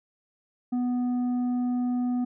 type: tone with tanh clipping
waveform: triangle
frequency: 246.9 Hz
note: B3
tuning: in tune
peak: -25 dBFS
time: 0.72-2.25 s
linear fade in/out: 10 ms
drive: 10 dB
effects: none